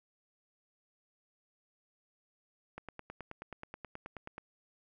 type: click train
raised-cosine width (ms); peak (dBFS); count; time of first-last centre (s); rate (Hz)
0.5; -28; 16; 2.78-4.381; 9.37
effects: none